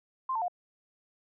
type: tone with pitch steps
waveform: sine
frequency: 1046 / 894 / 713 Hz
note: C6 / A5 / F5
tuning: -1 / +27 / +36 cents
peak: -28 dBFS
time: 0.29-0.482 s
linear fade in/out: 5 ms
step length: 64 ms
effects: none